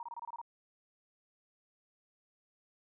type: tone bursts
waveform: sine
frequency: 939 Hz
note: A#5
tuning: 12 cents sharp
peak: -40 dBFS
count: 8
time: 0-0.415 s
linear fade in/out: 2 ms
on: 30 ms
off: 25 ms
effects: none